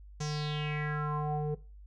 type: tone with low-pass filter sweep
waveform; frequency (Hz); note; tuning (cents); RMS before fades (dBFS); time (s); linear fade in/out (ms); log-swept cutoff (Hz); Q
square; 150; D3; +37; -33; 0.2-1.55; 10; 6400 to 500; 5
effects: noise-tail reverb RT60 0.3 s tail -17 dB re dry + added 50 Hz sine -48 dBFS peak until 1.86 s